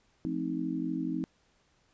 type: chord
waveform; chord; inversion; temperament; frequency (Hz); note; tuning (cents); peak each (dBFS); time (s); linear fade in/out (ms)
sine; F dominant seventh; none; just; 174.61 / 218.3 / 261.9 / 314.3; F3 / A3 / C4 / Eb4; 0 / -13 / +2 / +18; -37 / -40 / -34 / -34; 0.25-1.24; 0
effects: pink hiss -69 dBFS RMS until 1.93 s + resampled to 16000 Hz